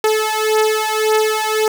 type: beating tone pair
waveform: sawtooth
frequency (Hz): 432.5 / 434.3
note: A4 / A4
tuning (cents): -30 / -23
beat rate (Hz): 1.8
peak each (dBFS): -13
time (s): 0.04-1.68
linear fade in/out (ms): 2
effects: none